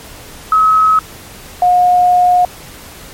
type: tone pair in turn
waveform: sine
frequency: 1281 / 718.9 Hz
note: E6 / F5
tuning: -50 / +50 cents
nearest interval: minor seventh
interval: 1000 cents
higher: first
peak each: -6 dBFS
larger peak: neither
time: 0.52-0.99 / 1.62-2.45 s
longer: second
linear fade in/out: 2 ms
effects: pink hiss -34 dBFS RMS until 3.13 s + MP3 64 kbps